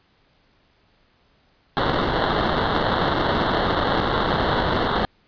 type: noise with sample-and-hold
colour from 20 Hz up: white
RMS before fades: -21 dBFS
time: 1.77-5.05 s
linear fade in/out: 0 ms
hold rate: 2450 Hz
effects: pink hiss -61 dBFS RMS until 5.27 s + resampled to 11025 Hz